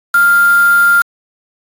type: tone with quantisation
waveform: sine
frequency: 1396.9 Hz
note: F6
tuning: in tune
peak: -6 dBFS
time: 0.14-1.02 s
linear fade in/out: 5 ms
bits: 3
effects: AAC 64 kbps